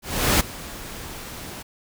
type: noise with ADSR envelope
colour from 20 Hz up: pink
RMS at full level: -17 dBFS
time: 0.02-1.63 s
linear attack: 380 ms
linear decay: 14 ms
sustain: -19 dB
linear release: 15 ms
effects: none